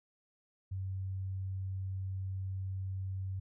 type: tone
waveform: sine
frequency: 95.2 Hz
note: F#2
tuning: 50 cents sharp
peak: -35 dBFS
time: 0.71-3.4 s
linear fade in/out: 10 ms
effects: none